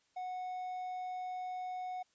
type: tone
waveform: triangle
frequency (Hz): 735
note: F#5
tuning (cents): -12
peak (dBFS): -36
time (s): 0.16-2.03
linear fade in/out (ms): 10
effects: white hiss -74 dBFS RMS until 2.14 s + resampled to 16000 Hz